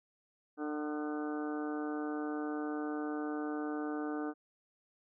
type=harmonic tone with a mistuned harmonic; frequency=150 Hz; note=D3; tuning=37 cents sharp; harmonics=2 / 3 / 4 / 5 / 6 / 7 / 8 / 9 / 10; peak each=-36 / -42 / -49 / -45 / -54 / -56 / -48 / -54 / -49 dBFS; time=0.57-4.34 s; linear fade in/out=50 ms; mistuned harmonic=8; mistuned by=+21 cents; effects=none